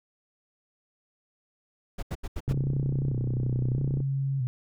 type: noise bursts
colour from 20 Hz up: brown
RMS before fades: -31 dBFS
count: 5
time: 1.98-2.531 s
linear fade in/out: 10 ms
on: 47 ms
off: 79 ms
type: tone with vibrato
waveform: sine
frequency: 130.81 Hz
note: C3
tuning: in tune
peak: -25 dBFS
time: 2.48-4.47 s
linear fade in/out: 0 ms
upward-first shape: square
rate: 0.78 Hz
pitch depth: 74 cents each way
type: click train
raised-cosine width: 3 ms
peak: -20 dBFS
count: 49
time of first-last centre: 2.48-4.004 s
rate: 31.5 Hz
effects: none